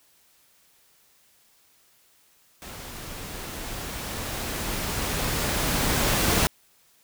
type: noise with level ramp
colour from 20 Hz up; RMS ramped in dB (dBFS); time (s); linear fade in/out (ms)
pink; -40 to -21; 2.62-6.47; 0
effects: white hiss -61 dBFS RMS until 7.03 s